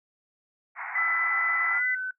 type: band-pass noise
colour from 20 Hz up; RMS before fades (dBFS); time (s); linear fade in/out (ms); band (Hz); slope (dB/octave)
white; -36; 0.75-1.82; 50; 720 to 2200; 96
type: tone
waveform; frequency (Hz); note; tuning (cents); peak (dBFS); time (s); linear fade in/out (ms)
sine; 2002; B6; +23; -25; 0.95-1.95; 5
type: tone with pitch glide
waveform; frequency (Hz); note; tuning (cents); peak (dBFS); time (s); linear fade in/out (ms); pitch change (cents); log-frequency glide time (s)
sine; 1341 to 1513.9; E6 to F#6; +29 to +39; -29; 0.98-2.11; 5; +210; 1.7-1.87
effects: noise-tail reverb RT60 0.1 s tail -17 dB re dry